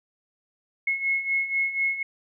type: beating tone pair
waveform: sine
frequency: 2173 / 2177.1 Hz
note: C#7 / C#7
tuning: -35 / -32 cents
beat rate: 4.1 Hz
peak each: -29 / -24 dBFS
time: 0.87-2.03 s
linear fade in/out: 5 ms
effects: none